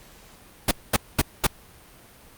pink noise bursts, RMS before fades -18 dBFS, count 4, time 0.68-1.468 s, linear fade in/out 5 ms, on 32 ms, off 220 ms, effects pink hiss -50 dBFS RMS until 2.37 s + Opus 48 kbps

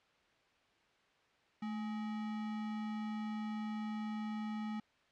sine tone with sample-and-hold, 216.9 Hz, A3, 25 cents flat, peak -37 dBFS, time 1.62-4.8 s, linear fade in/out 5 ms, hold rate 1050 Hz, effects white hiss -70 dBFS RMS until 5.11 s + low-pass 3000 Hz 12 dB/octave

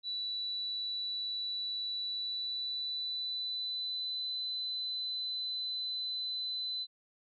sine tone with pitch glide, 3951 to 4020 Hz, B7 to B7, 0 to +30 cents, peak -34 dBFS, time 0.03-6.87 s, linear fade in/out 50 ms, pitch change +30 cents, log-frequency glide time 2.08-4.43 s, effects none

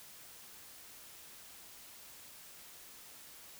silence, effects white hiss -54 dBFS RMS until 3.59 s

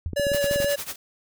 sine tone with exponential decay, 83.2 Hz, E2, 17 cents sharp, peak -21 dBFS, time 0.06-0.18 s, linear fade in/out 0 ms, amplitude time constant 24 ms
clicks, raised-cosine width 3 ms, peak -18 dBFS, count 10, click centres 0.133 / 0.197 / 0.268 / 0.317 / 0.347 / 0.443 / 0.512 / 0.56 / 0.602 / 0.645 s
square tone with vibrato, 569 Hz, C#5, 45 cents sharp, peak -22 dBFS, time 0.16-0.76 s, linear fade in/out 10 ms, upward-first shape square, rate 6 Hz, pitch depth 11 cents each way
white noise with tremolo, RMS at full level -31 dBFS, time 0.33-0.96 s, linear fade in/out 5 ms, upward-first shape sine, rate 11 Hz, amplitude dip 85%
effects none

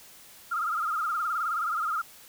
sine tone with vibrato, 1312 Hz, E6, 9 cents flat, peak -26 dBFS, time 0.51-2.02 s, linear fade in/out 10 ms, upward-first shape sine, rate 19 Hz, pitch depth 120 cents each way, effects white hiss -51 dBFS RMS until 2.28 s

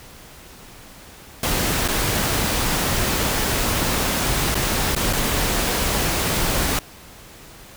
pink noise with dropouts, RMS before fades -21 dBFS, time 1.43-6.79 s, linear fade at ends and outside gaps 2 ms, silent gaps 1.878-1.885 / 4.545-4.553 / 4.951-4.963 / 5.128-5.132 s, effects pink hiss -43 dBFS RMS until 7.76 s

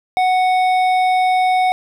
triangle tone with hard clipping, 740 Hz, F#5, in tune, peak -14 dBFS, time 0.17-1.72 s, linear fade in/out 0 ms, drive 13 dB, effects none

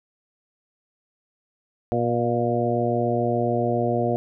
harmonic tone with a mistuned harmonic, 119.7 Hz, A#2, 46 cents sharp, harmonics 1 / 2 / 3 / 4 / 5 / 6, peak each -27 / -27 / -27 / -27 / -27 / -27 dBFS, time 1.92-4.16 s, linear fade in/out 0 ms, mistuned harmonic 6, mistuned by -31 cents, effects none

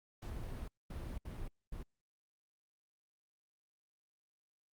brown noise bursts at uneven times, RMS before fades -43 dBFS, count 4, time 0.22-0.68 / 0.9-1.18 / 1.25-1.48 / 1.72-1.83 s, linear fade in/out 5 ms, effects Opus 48 kbps

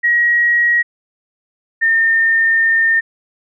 sine tone pair in turn, 1900 / 1816.1 Hz, A#6 / A#6, +33 / -46 cents, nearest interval minor second, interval 79 cents, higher first, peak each -10 dBFS, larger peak neither, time 0.03-0.83 / 1.81-3.01 s, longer second, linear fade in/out 20 ms, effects none

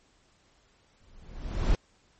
brown noise with exponential growth, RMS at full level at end -20 dBFS, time 1.01-1.75 s, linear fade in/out 0 ms, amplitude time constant 160 ms, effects pink hiss -65 dBFS RMS until 2.19 s + MP3 32 kbps

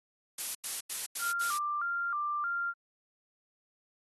blue noise bursts, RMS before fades -34 dBFS, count 5, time 0.38-1.578 s, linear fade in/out 5 ms, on 170 ms, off 87 ms
sine tone with vibrato, 1283 Hz, E6, 47 cents flat, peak -30 dBFS, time 1.19-2.74 s, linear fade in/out 50 ms, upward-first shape square, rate 1.6 Hz, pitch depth 140 cents each way
effects AAC 32 kbps

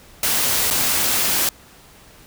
white noise with dropouts, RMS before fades -19 dBFS, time 0.23-1.49 s, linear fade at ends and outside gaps 2 ms, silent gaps 0.703-0.709 s, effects pink hiss -47 dBFS RMS until 2.26 s

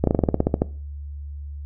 slowing click train, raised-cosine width 2 ms, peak -4 dBFS, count 12, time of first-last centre 0.04-0.619 s, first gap 33 ms, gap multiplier 1.09, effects noise-tail reverb RT60 0.4 s tail -20 dB re dry + added 72 Hz sine -31 dBFS peak until 1.65 s

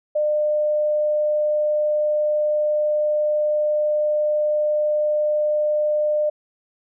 sine tone, 602 Hz, D5, 43 cents sharp, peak -17 dBFS, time 0.15-6.3 s, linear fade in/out 10 ms, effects none

